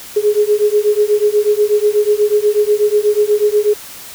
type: beating tone pair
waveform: sine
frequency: 414.5 / 422.7 Hz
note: G#4 / G#4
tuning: -3 / +31 cents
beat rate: 8.2 Hz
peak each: -13 dBFS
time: 0.16-3.74 s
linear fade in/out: 10 ms
effects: white hiss -33 dBFS RMS until 4.14 s